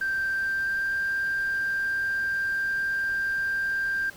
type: tone with pitch glide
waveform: sine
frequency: 1568 to 1585.3 Hz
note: G6 to G6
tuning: 0 to +19 cents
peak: -23 dBFS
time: 0.01-4.1 s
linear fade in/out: 5 ms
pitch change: +19 cents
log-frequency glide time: 0.26-1 s
effects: tanh soft clip ceiling -21 dBFS + pink hiss -48 dBFS RMS until 4.16 s